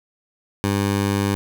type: tone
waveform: 15% pulse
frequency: 100 Hz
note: G2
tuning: 35 cents sharp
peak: -12 dBFS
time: 0.64-1.35 s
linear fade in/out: 0 ms
effects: none